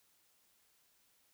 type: silence
effects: white hiss -72 dBFS RMS until 1.33 s